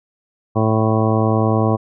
harmonic tone, 110 Hz, A2, in tune, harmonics 1 / 2 / 3 / 4 / 5 / 6 / 7 / 9 / 10, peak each -17 / -20 / -22 / -23 / -24 / -25 / -25 / -27 / -27 dBFS, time 0.55-1.77 s, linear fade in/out 20 ms, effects none

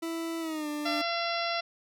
40% pulse tone with pitch glide, 330 to 297.4 Hz, E4 to D4, +2 to +22 cents, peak -31 dBFS, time 0.02-1.02 s, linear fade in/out 10 ms, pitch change -180 cents, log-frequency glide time 0.4-0.68 s
harmonic tone, 681 Hz, F5, 44 cents flat, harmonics 1 / 2 / 3 / 4 / 5 / 6 / 7 / 8, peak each -32 / -35 / -37 / -38 / -39 / -40 / -40 / -41 dBFS, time 0.85-1.61 s, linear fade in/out 10 ms
effects none

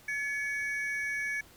triangle ring-modulated tone, 1975.5 Hz, B6, in tune, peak -26 dBFS, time 0.08-1.41 s, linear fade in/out 5 ms, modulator 267 Hz, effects pink hiss -57 dBFS RMS until 1.56 s

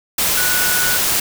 sine tone in noise, 1472 Hz, F#6, 9 cents flat, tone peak -20 dBFS, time 0.37-0.97 s, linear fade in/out 5 ms, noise white, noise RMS -17 dBFS, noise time 0.18-1.2 s, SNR -6 dB, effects none

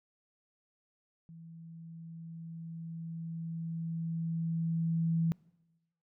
sine tone with level ramp, 164.81 Hz, E3, in tune, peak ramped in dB -48 to -26 dBFS, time 1.29-5.32 s, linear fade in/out 0 ms, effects noise-tail reverb RT60 1.0 s tail -24 dB re dry

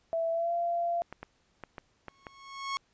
sine tone with pitch glide, 661 to 687.1 Hz, E5 to F5, +5 to -28 cents, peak -27 dBFS, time 0.13-1.02 s, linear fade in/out 0 ms, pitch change +67 cents, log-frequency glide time 0.31-0.53 s
clicks, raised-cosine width 0.5 ms, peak -25 dBFS, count 6, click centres 1.126 / 1.23 / 1.637 / 1.782 / 2.083 / 2.268 s
sawtooth tone with exponential growth, 1098 Hz, C#6, 17 cents flat, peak -25 dBFS, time 2.08-2.77 s, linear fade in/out 0 ms, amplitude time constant 150 ms
effects pink hiss -70 dBFS RMS until 2.93 s + resampled to 16000 Hz

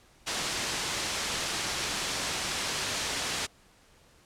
white low-pass noise, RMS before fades -32 dBFS, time 0.26-3.47 s, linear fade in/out 20 ms, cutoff 6500 Hz, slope 12 dB/octave, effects pink hiss -60 dBFS RMS until 4.25 s + low-pass 10000 Hz 12 dB/octave

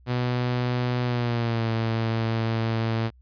sawtooth tone with pitch glide, 123.47 to 113.22 Hz, B2 to A2, 0 to +50 cents, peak -19 dBFS, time 0.06-3.11 s, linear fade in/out 50 ms, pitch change -150 cents, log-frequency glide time 1.03-1.67 s, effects added 62 Hz sine -51 dBFS peak until 3.21 s + resampled to 11025 Hz

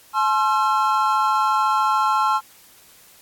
triangle tone cluster, 857 / 1063 / 1357 Hz, A5 / C6 / E6, -46 / +27 / +50 cents, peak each -19 dBFS, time 0.13-2.41 s, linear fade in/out 50 ms, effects white hiss -50 dBFS RMS until 3.21 s + AAC 64 kbps

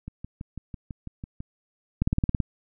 two click trains, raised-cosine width 5 ms, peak -10 / -23 dBFS, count 8 / 9, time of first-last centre 2.02-2.403 / 0.08-1.405 s, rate 18.3 / 6.04 Hz, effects none

